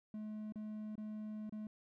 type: tone with dropouts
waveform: triangle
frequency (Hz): 213.9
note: A3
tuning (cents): -49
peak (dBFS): -40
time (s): 0.14-1.67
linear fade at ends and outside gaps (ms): 2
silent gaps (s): 0.523-0.557 / 0.955-0.979 / 1.495-1.524
effects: none